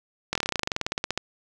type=slowing click train; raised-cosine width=0.2 ms; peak=-8 dBFS; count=21; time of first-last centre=0.33-1.176 s; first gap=23 ms; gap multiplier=1.06; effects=none